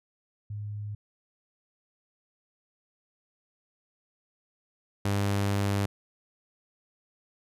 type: tone pair in turn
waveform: sine / sawtooth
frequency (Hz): 104.1 / 100.32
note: G#2 / G2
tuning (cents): +5 / +41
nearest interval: minor second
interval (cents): 64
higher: first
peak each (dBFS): -33 / -21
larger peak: second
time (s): 0.5-0.95 / 5.05-5.86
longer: second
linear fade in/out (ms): 5
effects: resampled to 32000 Hz